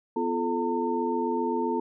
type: tone cluster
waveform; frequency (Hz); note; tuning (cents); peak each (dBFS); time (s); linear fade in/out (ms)
sine; 249.7 / 345.2 / 432.7 / 908; B3 / F4 / A4 / A#5; +19 / -20 / -29 / -46; -30; 0.16-1.8; 5
effects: none